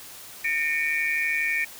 sine tone cluster, 1826 / 2249 / 2401 Hz, A#6 / C#7 / D7, -36 / +24 / +38 cents, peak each -27 dBFS, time 0.44-1.65 s, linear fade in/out 10 ms, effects white hiss -43 dBFS RMS until 1.79 s

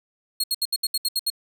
sawtooth tone bursts, 4279 Hz, C8, 38 cents sharp, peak -18 dBFS, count 9, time 0.4-1.302 s, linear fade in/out 5 ms, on 38 ms, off 70 ms, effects none

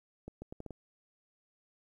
accelerating click train, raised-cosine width 2 ms, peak -30 dBFS, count 6, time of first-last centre 0.28-0.707 s, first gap 140 ms, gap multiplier 0.75, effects 11-bit

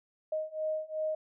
sine beating tone pair, 622.3 / 625 Hz, D#5 / D#5, 0 / +8 cents, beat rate 2.7 Hz, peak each -35 / -34 dBFS, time 0.32-1.15 s, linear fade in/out 5 ms, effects none

